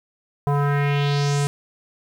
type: tone with low-pass filter sweep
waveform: square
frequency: 143.2 Hz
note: D3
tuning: 43 cents flat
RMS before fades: -20 dBFS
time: 0.47-1.47 s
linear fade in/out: 0 ms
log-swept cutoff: 910 to 9200 Hz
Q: 2.6
effects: 8-bit